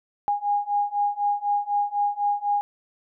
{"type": "beating tone pair", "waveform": "sine", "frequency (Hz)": [817, 821], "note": ["G#5", "G#5"], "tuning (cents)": [-29, -20], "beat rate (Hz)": 4, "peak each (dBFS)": [-25, -24], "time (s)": [0.28, 2.61], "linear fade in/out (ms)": 0, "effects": []}